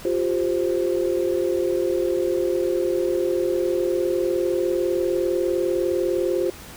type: chord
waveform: sine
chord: F suspended second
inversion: none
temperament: equal with one note detuned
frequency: 352.1 / 392 / 523.3 Hz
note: F4 / G4 / C5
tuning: +14 / 0 / 0 cents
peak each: -22 / -25 / -25 dBFS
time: 0.05-6.5 s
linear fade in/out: 2 ms
effects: pink hiss -41 dBFS RMS until 6.76 s